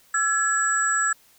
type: tone cluster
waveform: sine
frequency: 1342 / 1693 / 7770 Hz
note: E6 / G#6 / B8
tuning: +31 / +33 / -29 cents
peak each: -24 / -23 / -25 dBFS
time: 0.14-1.13 s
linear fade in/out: 5 ms
effects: white hiss -57 dBFS RMS until 1.38 s